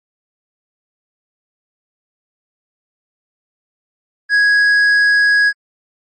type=tone with tanh clipping; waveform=sine; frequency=1661.2 Hz; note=G#6; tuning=in tune; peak=-10 dBFS; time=4.29-5.53 s; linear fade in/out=50 ms; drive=7 dB; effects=MP3 32 kbps

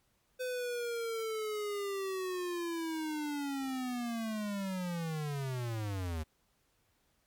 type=linear sweep; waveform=square; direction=down; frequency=509 to 76 Hz; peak=-35 dBFS; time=0.39-6.24 s; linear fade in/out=20 ms; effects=pink hiss -74 dBFS RMS until 7.26 s + MP3 96 kbps

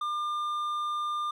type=tone with hard clipping; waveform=triangle; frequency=1200 Hz; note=D6; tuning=37 cents sharp; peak=-30 dBFS; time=0.01-1.31 s; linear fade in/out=5 ms; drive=9 dB; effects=none

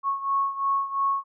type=beating tone pair; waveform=sine; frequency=1100 / 1102.9 Hz; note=C#6 / C#6; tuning=-14 / -9 cents; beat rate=2.9 Hz; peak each=-24 / -28 dBFS; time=0.03-1.24 s; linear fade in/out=50 ms; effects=none

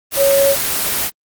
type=tone in noise; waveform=sine; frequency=554.4 Hz; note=C#5; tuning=in tune; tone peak=-10 dBFS; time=0.16-0.56 s; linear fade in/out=50 ms; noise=white; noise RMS=-18 dBFS; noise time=0.11-1.11 s; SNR=+5 dB; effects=Opus 24 kbps

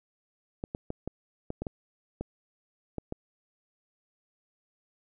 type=clicks; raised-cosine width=2 ms; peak=-20 dBFS; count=10; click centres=0.639 / 0.749 / 0.904 / 1.076 / 1.504 / 1.62 / 1.668 / 2.21 / 2.983 / 3.124 s; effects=none

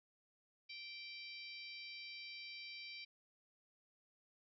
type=harmonic tone; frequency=780 Hz; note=G5; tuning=9 cents flat; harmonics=3 / 4 / 5 / 6 / 7; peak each=-51 / -58 / -56 / -54 / -62 dBFS; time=0.69-3.05 s; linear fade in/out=10 ms; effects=none

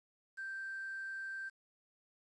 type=tone with quantisation; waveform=sine; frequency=1568 Hz; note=G6; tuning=in tune; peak=-40 dBFS; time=0.37-1.5 s; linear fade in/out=20 ms; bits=10; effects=resampled to 22050 Hz

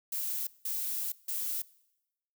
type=noise bursts at uneven times; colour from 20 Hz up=violet; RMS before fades=-34 dBFS; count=3; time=0.12-0.47 / 0.65-1.12 / 1.28-1.62 s; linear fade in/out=5 ms; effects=noise-tail reverb RT60 0.9 s tail -22 dB re dry

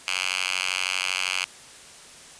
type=tone with high-pass filter; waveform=5% pulse; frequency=92.7 Hz; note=F#2; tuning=4 cents sharp; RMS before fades=-27 dBFS; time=0.07-1.45 s; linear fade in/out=10 ms; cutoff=2200 Hz; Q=2.1; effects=white hiss -46 dBFS RMS until 2.39 s + resampled to 22050 Hz

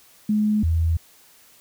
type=tone pair in turn; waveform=sine; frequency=211.9 / 82.12 Hz; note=G#3 / E2; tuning=+35 / -6 cents; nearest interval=octave + major third; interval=1641 cents; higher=first; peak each=-17 dBFS; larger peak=neither; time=0.29-0.63 / 0.63-0.97 s; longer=neither; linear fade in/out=5 ms; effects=white hiss -53 dBFS RMS until 1.6 s

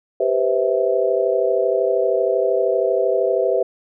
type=chord; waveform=sine; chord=C major seventh; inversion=second; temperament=just; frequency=392.4 / 490.5 / 523.3 / 654.1 Hz; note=G4 / B4 / C5 / E5; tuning=+2 / -12 / 0 / -14 cents; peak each=-21 dBFS; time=0.2-3.63 s; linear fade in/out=5 ms; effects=none

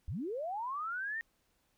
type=linear sweep; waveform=sine; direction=up; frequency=58 to 1864.7 Hz; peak=-35 dBFS; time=0.08-1.21 s; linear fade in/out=0 ms; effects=pink hiss -75 dBFS RMS until 1.77 s

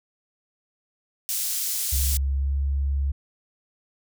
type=high-pass noise; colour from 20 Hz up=pink; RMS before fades=-27 dBFS; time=1.29-2.17 s; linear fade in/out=0 ms; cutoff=6700 Hz; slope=12 dB/octave
type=tone with pitch glide; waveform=sine; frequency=68.4 to 69.35 Hz; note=C#2 to C#2; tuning=-23 to +1 cents; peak=-21 dBFS; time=1.92-3.12 s; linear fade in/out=10 ms; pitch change=+24 cents; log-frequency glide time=2.38-2.53 s
effects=none

